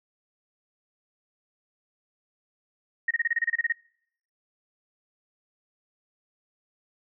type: tone bursts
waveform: sine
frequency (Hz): 1864.7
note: A#6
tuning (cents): 0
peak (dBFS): -21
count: 12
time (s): 3.08-3.724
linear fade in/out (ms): 5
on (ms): 28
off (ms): 28
effects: noise-tail reverb RT60 0.7 s tail -26 dB re dry